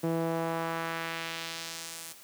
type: tone with band-pass filter sweep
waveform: sawtooth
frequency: 164.81 Hz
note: E3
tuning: in tune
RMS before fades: -34 dBFS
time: 0.03-2.13 s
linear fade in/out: 10 ms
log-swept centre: 380 to 11000 Hz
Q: 1
effects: white hiss -52 dBFS RMS until 2.23 s + high-pass 80 Hz 12 dB/octave